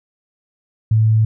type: tone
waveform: sine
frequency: 110 Hz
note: A2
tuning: in tune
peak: -10 dBFS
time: 0.91-1.25 s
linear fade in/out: 5 ms
effects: none